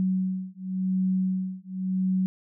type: beating tone pair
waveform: sine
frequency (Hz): 186.6 / 187.52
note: F#3 / F#3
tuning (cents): +15 / +23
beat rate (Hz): 0.92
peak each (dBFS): -27 / -27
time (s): 0-2.26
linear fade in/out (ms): 0
effects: none